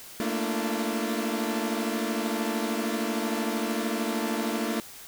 sawtooth chord, Bb major seventh, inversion third, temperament equal with one note detuned, 220 / 233.1 / 293.7 / 340.3 Hz, A3 / Bb3 / D4 / F4, 0 / 0 / 0 / -45 cents, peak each -27 / -28 / -30 / -30 dBFS, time 0.2-4.8 s, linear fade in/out 0 ms, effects white hiss -45 dBFS RMS until 5.07 s

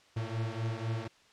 45% pulse beating tone pair, 110.9 / 114.9 Hz, A2 / A#2, +14 / -25 cents, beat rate 4 Hz, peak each -35 / -36 dBFS, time 0.16-1.08 s, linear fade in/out 10 ms, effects white hiss -62 dBFS RMS until 1.32 s + low-pass 5000 Hz 12 dB/octave

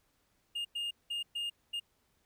triangle tone bursts at uneven times, 2831 Hz, F7, 23 cents sharp, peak -32 dBFS, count 5, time 0.55-0.65 / 0.75-0.91 / 1.1-1.23 / 1.35-1.5 / 1.73-1.8 s, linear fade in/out 10 ms, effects pink hiss -74 dBFS RMS until 2.25 s

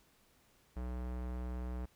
square tone with low-pass filter, 61.74 Hz, B1, in tune, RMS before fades -40 dBFS, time 0.76-1.86 s, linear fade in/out 10 ms, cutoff 1400 Hz, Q 0.68, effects pink hiss -69 dBFS RMS until 1.95 s

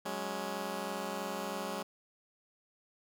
10% pulse chord, F# suspended second, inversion none, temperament just, 185 / 208.1 / 277.5 Hz, F#3 / G#3 / C#4, 0 / +4 / +2 cents, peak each -33 / -31 / -36 dBFS, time 0.05-1.83 s, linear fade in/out 10 ms, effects none

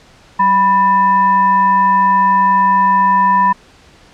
sine tone with frequency modulation, 987.8 Hz, B5, in tune, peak -8 dBFS, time 0.39-3.53 s, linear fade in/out 10 ms, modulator 797 Hz, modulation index 0.45, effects pink hiss -45 dBFS RMS until 4.13 s + low-pass 6000 Hz 12 dB/octave

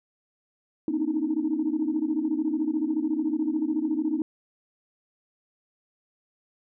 sine tone cluster, 239.5 / 270.1 / 305.1 / 318.9 Hz, A#3 / C#4 / D#4 / D#4, +47 / -45 / -34 / +43 cents, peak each -34 / -32 / -26 / -27 dBFS, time 0.88-4.22 s, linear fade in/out 2 ms, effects tanh soft clip ceiling -16 dBFS

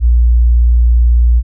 sine tone, 59.1 Hz, A#1, 24 cents sharp, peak -5 dBFS, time 0-1.43 s, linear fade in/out 50 ms, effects none

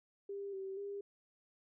sine tone with pitch steps, 399.1 / 385.4 / 401.8 Hz, G4 / G4 / G4, +31 / -29 / +43 cents, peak -40 dBFS, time 0.29-1.01 s, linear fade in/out 5 ms, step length 240 ms, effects none

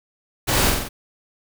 pink noise with echo, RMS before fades -20 dBFS, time 0.47-0.71 s, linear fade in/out 20 ms, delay 45 ms, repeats 4, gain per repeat -3 dB, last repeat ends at 0.89 s, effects none

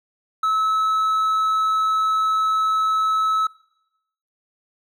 sine tone with hard clipping, 1297 Hz, E6, 28 cents flat, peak -18 dBFS, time 0.43-3.47 s, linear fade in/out 5 ms, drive 3 dB, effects noise-tail reverb RT60 0.9 s tail -23 dB re dry

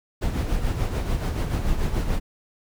brown noise with tremolo, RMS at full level -22 dBFS, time 0.21-2.2 s, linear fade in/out 20 ms, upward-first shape sine, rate 6.9 Hz, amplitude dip 50%, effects none

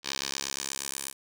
10% pulse tone with band-pass filter sweep, 68.4 Hz, C#2, 23 cents flat, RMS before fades -35 dBFS, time 0.03-1.14 s, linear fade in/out 50 ms, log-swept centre 4400 to 10000 Hz, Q 1.5, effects none

